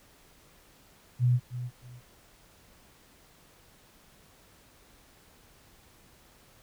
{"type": "tone with echo", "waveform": "sine", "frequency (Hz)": 123.47, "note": "B2", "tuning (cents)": 0, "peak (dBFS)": -20, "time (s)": [1.19, 1.4], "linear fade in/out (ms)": 50, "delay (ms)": 310, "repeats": 2, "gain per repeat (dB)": -12, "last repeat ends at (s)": 2.02, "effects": ["pink hiss -59 dBFS RMS until 6.62 s"]}